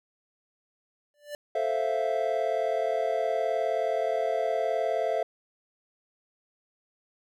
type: tone with exponential growth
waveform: square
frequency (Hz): 587.3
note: D5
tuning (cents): 0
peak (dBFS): -32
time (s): 1.14-1.35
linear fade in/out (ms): 1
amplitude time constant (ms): 44
type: chord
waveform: triangle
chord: F major seventh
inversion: first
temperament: equal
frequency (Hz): 440 / 523.3 / 659.3 / 698.5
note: A4 / C5 / E5 / F5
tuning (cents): 0 / 0 / 0 / 0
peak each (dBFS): -30 / -30 / -26 / -30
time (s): 1.55-5.23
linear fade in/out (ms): 5
effects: none